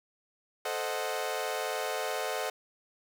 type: chord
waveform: sawtooth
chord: A diminished seventh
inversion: none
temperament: equal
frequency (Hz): 440 / 523.3 / 622.3 / 740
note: A4 / C5 / Eb5 / Gb5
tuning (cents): 0 / 0 / 0 / 0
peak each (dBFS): -33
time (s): 0.65-2.5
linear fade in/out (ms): 5
effects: none